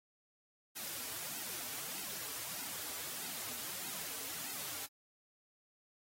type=noise with flanger; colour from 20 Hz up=white; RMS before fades=-43 dBFS; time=0.75-4.87 s; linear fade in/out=20 ms; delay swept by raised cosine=1.7 to 5.7 ms; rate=1.6 Hz; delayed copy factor=-0.8; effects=high-pass 100 Hz 12 dB/octave + AAC 48 kbps